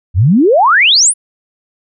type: exponential sweep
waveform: sine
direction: up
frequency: 77.78 to 10548 Hz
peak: -5 dBFS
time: 0.14-1.14 s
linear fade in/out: 50 ms
effects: none